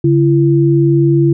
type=tone pair together; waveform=sine; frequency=141.8 / 337.3 Hz; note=C#3 / E4; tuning=+40 / +40 cents; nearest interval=octave + minor third; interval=1500 cents; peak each=-10 dBFS; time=0.04-1.33 s; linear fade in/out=5 ms; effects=none